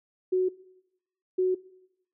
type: tone pair in turn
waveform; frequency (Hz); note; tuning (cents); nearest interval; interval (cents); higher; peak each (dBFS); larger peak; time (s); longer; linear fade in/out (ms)
sine; 370 / 370; F#4 / F#4; 0 / 0; unison; 0; neither; -21; neither; 0.32-0.49 / 1.38-1.55; neither; 10
effects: noise-tail reverb RT60 0.9 s tail -21 dB re dry

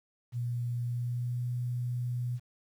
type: tone with pitch glide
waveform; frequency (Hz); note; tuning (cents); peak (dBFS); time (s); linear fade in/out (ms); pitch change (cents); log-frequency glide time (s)
sine; 120.5 to 122.61; B2 to B2; -42 to -12; -30; 0.32-2.4; 50; +30; 0.82-1.41
effects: 10-bit

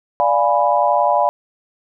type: chord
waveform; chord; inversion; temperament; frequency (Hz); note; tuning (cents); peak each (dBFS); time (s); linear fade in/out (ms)
sine; D diminished seventh; none; equal; 587.3 / 698.5 / 830.6 / 987.8; D5 / F5 / Ab5 / Cb6; 0 / 0 / 0 / 0; -18; 0.2-1.29; 0
effects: none

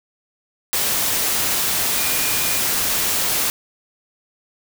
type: tone in noise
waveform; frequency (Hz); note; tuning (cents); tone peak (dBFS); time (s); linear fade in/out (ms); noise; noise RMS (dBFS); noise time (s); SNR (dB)
sine; 2429; D#7; -42; -30; 1.98-2.59; 0; white; -20; 0.73-3.5; -13
effects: none

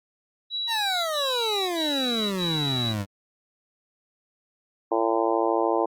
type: tone bursts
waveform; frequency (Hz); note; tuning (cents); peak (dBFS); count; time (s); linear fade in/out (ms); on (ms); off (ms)
sine; 3906; B7; -20; -26; 4; 0.5-2.945; 50; 570; 55
type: exponential sweep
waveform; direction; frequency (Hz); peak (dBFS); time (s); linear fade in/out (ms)
25% pulse; down; 953 to 96.3; -22; 0.67-3.06; 50
type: harmonic tone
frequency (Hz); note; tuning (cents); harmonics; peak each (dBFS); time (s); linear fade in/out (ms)
113.3; A#2; -49; 3 / 4 / 5 / 6 / 7 / 8 / 9; -26 / -27 / -28 / -29 / -29 / -30 / -31; 4.91-5.86; 10
effects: Opus 48 kbps

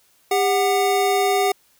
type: tone pair together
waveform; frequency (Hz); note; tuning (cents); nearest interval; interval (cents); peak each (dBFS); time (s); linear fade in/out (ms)
square; 400 / 740; G4 / F#5; +35 / 0; major seventh; 1065; -20; 0.31-1.52; 5
effects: white hiss -59 dBFS RMS until 1.79 s

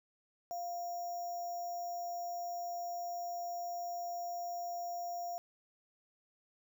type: tone with sample-and-hold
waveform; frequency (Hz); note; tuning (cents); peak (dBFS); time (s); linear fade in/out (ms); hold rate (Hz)
sine; 698.5; F5; 0; -37; 0.51-5.38; 0; 6300
effects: none

